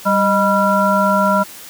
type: harmonic tone with a mistuned harmonic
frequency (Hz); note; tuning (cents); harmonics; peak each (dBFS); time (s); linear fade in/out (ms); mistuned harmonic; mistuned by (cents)
196; G3; 0; 1 / 3 / 5 / 7; -17 / -17 / -17 / -17; 0.05-1.44; 20; 3; +86
effects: white hiss -36 dBFS RMS until 1.69 s + high-pass 100 Hz 12 dB/octave